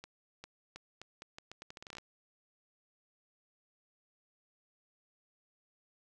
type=accelerating click train; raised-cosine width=0.2 ms; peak=-29 dBFS; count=17; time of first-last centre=0.04-1.984 s; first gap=400 ms; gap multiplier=0.8; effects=none